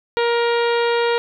harmonic tone, 471 Hz, A#4, 18 cents sharp, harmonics 1 / 2 / 3 / 4 / 5 / 6 / 7 / 8 / 9, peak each -17 / -23 / -27 / -29 / -31 / -33 / -34 / -35 / -36 dBFS, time 0.17-1.18 s, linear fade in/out 0 ms, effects none

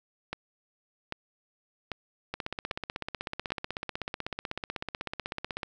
two click trains, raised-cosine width 0.3 ms, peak -17 / -17 dBFS, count 5 / 54, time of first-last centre 0.33-3.505 / 2.34-5.632 s, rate 1.26 / 16.1 Hz, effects none

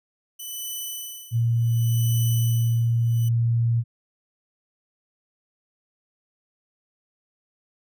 5% pulse tone with tremolo, 2994 Hz, F#7, 20 cents sharp, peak -21 dBFS, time 0.39-3.29 s, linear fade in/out 10 ms, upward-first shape sine, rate 0.68 Hz, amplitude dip 95%
sine tone, 116.8 Hz, A#2, 4 cents sharp, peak -18 dBFS, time 1.31-3.84 s, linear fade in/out 50 ms
effects none

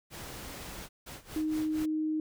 pink noise, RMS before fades -43 dBFS, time 0.1-0.89 s, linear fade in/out 50 ms
pink noise with tremolo, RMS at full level -43 dBFS, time 1.06-1.86 s, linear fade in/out 10 ms, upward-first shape sine, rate 4.3 Hz, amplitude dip 85%
sine tone, 310.9 Hz, D#4, 1 cent flat, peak -28 dBFS, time 1.36-2.2 s, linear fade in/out 2 ms
effects none

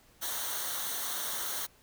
white noise with comb filter, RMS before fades -35 dBFS, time 0.21-1.67 s, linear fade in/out 20 ms, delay 0.4 ms, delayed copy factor -0.7, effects pink hiss -62 dBFS RMS until 1.82 s

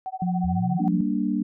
sine tone with tremolo, 755 Hz, F#5, 35 cents sharp, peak -26 dBFS, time 0.06-0.88 s, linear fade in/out 0 ms, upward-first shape sine, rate 14 Hz, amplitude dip 100%
sine tone, 178.3 Hz, F3, 36 cents sharp, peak -22 dBFS, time 0.22-1.01 s, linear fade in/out 2 ms
sine exponential sweep, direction up, 74 to 233.1 Hz, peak -27 dBFS, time 0.44-0.93 s, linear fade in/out 5 ms
sine chord, G minor, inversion none, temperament equal with one note detuned, 195.09 / 233.1 / 293.7 Hz, G3 / Bb3 / D4, -8 / 0 / 0 cents, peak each -26 dBFS, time 0.79-1.43 s, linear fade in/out 10 ms
effects none

